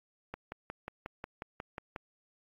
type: click train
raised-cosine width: 0.5 ms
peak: -24 dBFS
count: 10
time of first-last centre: 0.34-1.962 s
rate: 5.55 Hz
effects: AAC 32 kbps